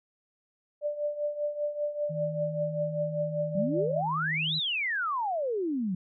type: tone with tremolo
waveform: sine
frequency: 590 Hz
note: D5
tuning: 8 cents sharp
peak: -25 dBFS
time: 0.81-4.02 s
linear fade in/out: 50 ms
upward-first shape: triangle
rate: 5.1 Hz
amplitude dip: 80%
type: tone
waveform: sine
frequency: 158.1 Hz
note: D#3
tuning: 28 cents sharp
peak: -33 dBFS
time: 2.09-4.6 s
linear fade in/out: 20 ms
type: exponential two-way sweep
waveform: sine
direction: up then down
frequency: 174.61 to 4072 to 174.61 Hz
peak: -27 dBFS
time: 3.55-5.95 s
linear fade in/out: 5 ms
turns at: 4.56 s
effects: none